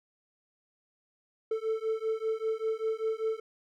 triangle beating tone pair, 440 / 445.1 Hz, A4 / A4, 0 / +20 cents, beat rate 5.1 Hz, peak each -30 dBFS, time 1.51-3.4 s, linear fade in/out 5 ms, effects none

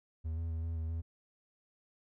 triangle tone with pitch steps, 80.1 / 82.8 / 81.1 / 82.7 / 80.5 / 82.3 Hz, E2 / E2 / E2 / E2 / E2 / E2, -49 / +8 / -28 / +6 / -41 / -2 cents, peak -32 dBFS, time 0.24-1.02 s, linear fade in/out 20 ms, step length 130 ms, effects none

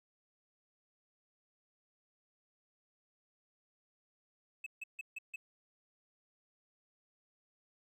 triangle tone bursts, 2599 Hz, E7, 25 cents flat, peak -38 dBFS, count 5, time 4.64-5.36 s, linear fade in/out 5 ms, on 24 ms, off 150 ms, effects none

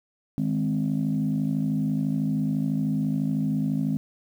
sine chord, Ab major, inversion second, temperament equal, 155.56 / 207.7 / 261.6 Hz, Eb3 / Ab3 / C4, 0 / 0 / 0 cents, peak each -26 dBFS, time 0.38-3.97 s, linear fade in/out 0 ms, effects tanh soft clip ceiling -16 dBFS + 9-bit

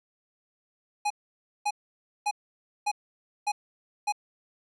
square tone bursts, 830.6 Hz, G#5, in tune, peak -25 dBFS, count 6, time 1.05-4.124 s, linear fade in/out 10 ms, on 54 ms, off 550 ms, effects resampled to 24000 Hz

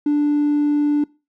triangle tone, 293.7 Hz, D4, in tune, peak -11 dBFS, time 0.06-1.04 s, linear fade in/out 5 ms, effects noise-tail reverb RT60 0.3 s tail -25 dB re dry + tanh soft clip ceiling -11 dBFS

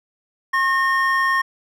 triangle tone pair together, 1077.9 / 1836 Hz, C#6 / A#6, -49 / -27 cents, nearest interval major sixth, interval 922 cents, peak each -17 dBFS, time 0.53-1.42 s, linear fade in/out 10 ms, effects none

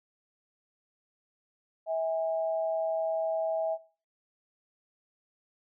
sine tone pair together, 648 / 816.4 Hz, E5 / G#5, -30 / -30 cents, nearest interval major third, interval 400 cents, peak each -28 / -36 dBFS, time 1.86-3.78 s, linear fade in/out 50 ms, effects noise-tail reverb RT60 0.4 s tail -20 dB re dry

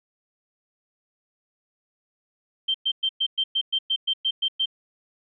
sine tone bursts, 3136 Hz, G7, in tune, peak -20 dBFS, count 12, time 2.68-4.658 s, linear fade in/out 10 ms, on 64 ms, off 110 ms, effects none

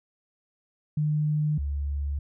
sine tone pair in turn, 151.1 / 71.31 Hz, D3 / C#2, +50 / +50 cents, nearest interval octave + minor second, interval 1300 cents, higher first, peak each -22 / -26 dBFS, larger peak first, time 0.97-1.58 / 1.58-2.19 s, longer neither, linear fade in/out 5 ms, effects none

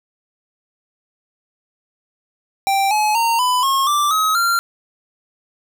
square tone with pitch steps, 784 / 850 / 921.6 / 999.3 / 1083.4 / 1174.7 / 1273.6 / 1380.9 Hz, G5 / G#5 / A#5 / B5 / C#6 / D6 / D#6 / F6, 0 / +40 / -20 / +20 / -40 / 0 / +40 / -20 cents, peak -15 dBFS, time 2.67-4.59 s, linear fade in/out 0 ms, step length 240 ms, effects none

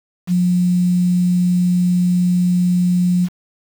sine tone with quantisation, 178.7 Hz, F3, 40 cents sharp, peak -12 dBFS, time 0.27-3.29 s, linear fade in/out 50 ms, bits 6, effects none

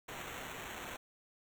white noise with sample-and-hold, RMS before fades -45 dBFS, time 0.08-0.97 s, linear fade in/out 10 ms, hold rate 4900 Hz, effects none

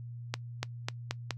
accelerating click train, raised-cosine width 0.2 ms, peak -14 dBFS, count 5, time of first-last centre 0.34-1.307 s, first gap 290 ms, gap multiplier 0.88, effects noise-tail reverb RT60 0.1 s tail -22 dB re dry + added 119 Hz sine -40 dBFS peak until 1.37 s

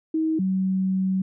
sine tone pair in turn, 317.9 / 189.02 Hz, D#4 / F#3, +37 / +37 cents, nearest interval major sixth, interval 900 cents, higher first, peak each -20 dBFS, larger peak neither, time 0.14-0.39 / 0.39-1.22 s, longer second, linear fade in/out 5 ms, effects none

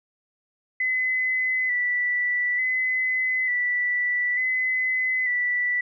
sine tone with vibrato, 1996 Hz, B6, 18 cents sharp, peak -21 dBFS, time 0.8-5.81 s, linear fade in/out 5 ms, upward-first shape square, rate 0.56 Hz, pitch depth 26 cents each way, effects none

